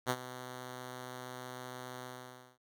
5% pulse tone with ADSR envelope, 126.4 Hz, B2, 41 cents sharp, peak -17 dBFS, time 0.06-2.58 s, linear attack 39 ms, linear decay 58 ms, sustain -15 dB, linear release 550 ms, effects none

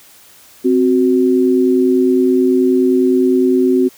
sine tone pair together, 260.4 / 370 Hz, C4 / F#4, -8 / 0 cents, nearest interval tritone, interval 608 cents, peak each -12 dBFS, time 0.64-3.89 s, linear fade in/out 20 ms, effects white hiss -44 dBFS RMS until 3.97 s + high-pass 60 Hz 12 dB/octave

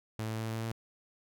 sawtooth tone with pitch steps, 110 / 110.7 / 111.41 / 112.12 / 112.83 / 113.55 Hz, A2 / A2 / A2 / A2 / A2 / A#2, 0 / +11 / +22 / +33 / +44 / -45 cents, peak -30 dBFS, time 0.19-0.718 s, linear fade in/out 0 ms, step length 88 ms, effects none

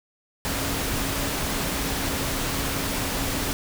sine tone in noise, 273.6 Hz, C#4, 23 cents flat, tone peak -35 dBFS, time 0.45-3.53 s, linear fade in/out 0 ms, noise pink, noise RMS -27 dBFS, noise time 0.45-3.53 s, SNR -11 dB, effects none

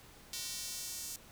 square tone with high-pass filter sweep, 207.7 Hz, G#3, in tune, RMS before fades -42 dBFS, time 0.33-1.16 s, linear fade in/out 2 ms, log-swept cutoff 4500 to 6800 Hz, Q 1.2, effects pink hiss -57 dBFS RMS until 1.31 s

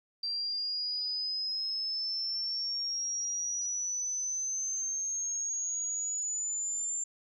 sine exponential sweep, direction up, 4701 to 7280 Hz, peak -31 dBFS, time 0.23-7.04 s, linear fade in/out 5 ms, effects 12-bit

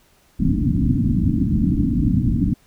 white low-pass noise, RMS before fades -18 dBFS, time 0.39-2.54 s, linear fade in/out 10 ms, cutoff 300 Hz, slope 96 dB/octave, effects pink hiss -57 dBFS RMS until 2.66 s

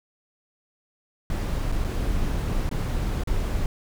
brown noise with dropouts, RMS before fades -25 dBFS, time 1.3-3.66 s, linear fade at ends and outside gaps 1 ms, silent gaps 1.718-1.723 / 1.842-1.846 / 2.692-2.713 / 3.236-3.273 s, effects none

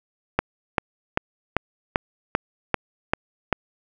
click train, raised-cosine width 0.5 ms, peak -3 dBFS, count 9, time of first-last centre 0.39-3.527 s, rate 2.55 Hz, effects none

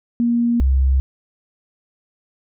sine tone pair in turn, 236.5 / 66.37 Hz, A#3 / C2, +25 / +25 cents, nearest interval octave + minor seventh, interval 2200 cents, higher first, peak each -14 / -12 dBFS, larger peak second, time 0.2-0.6 / 0.6-1 s, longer neither, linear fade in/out 0 ms, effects none

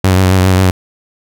sawtooth tone with vibrato, 93.4 Hz, F#2, 17 cents sharp, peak -3 dBFS, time 0.04-0.71 s, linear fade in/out 5 ms, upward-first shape triangle, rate 7.4 Hz, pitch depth 43 cents each way, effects none

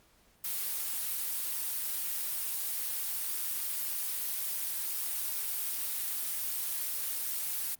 blue noise, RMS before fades -34 dBFS, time 0.44-7.75 s, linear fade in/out 5 ms, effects pink hiss -65 dBFS RMS until 7.79 s + Opus 48 kbps

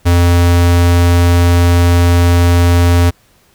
square tone, 86.9 Hz, F2, 8 cents flat, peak -7 dBFS, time 0.05-3.11 s, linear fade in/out 20 ms, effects pink hiss -51 dBFS RMS until 3.54 s

